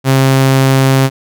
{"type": "tone", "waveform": "sawtooth", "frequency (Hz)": 133.8, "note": "C3", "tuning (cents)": 39, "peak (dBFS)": -3, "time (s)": [0.04, 1.1], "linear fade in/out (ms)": 50, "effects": []}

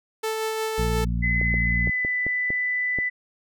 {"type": "tone with tremolo", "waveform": "sawtooth", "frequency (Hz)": 440, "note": "A4", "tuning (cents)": 0, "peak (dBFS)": -20, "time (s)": [0.23, 1.05], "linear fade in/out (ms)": 10, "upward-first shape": "sine", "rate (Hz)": 5.6, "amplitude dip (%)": 25}
{"type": "harmonic tone", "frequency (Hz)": 58.27, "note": "A#1", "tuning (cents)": 0, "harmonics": [1, 2, 3, 4], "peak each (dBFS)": [-24, -29, -29, -35], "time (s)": [0.78, 1.9], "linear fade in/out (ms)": 5}
{"type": "tone with pitch glide", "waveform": "sine", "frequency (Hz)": [2029, 1991.8], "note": ["B6", "B6"], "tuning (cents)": [46, 14], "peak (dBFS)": -22, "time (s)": [1.22, 3.1], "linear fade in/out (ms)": 20, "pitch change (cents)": -32, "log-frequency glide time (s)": [1.54, 2.15]}
{"type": "clicks", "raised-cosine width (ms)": 2, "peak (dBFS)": -18, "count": 7, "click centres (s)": [1.414, 1.541, 1.873, 2.049, 2.266, 2.504, 2.987]}
{"effects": []}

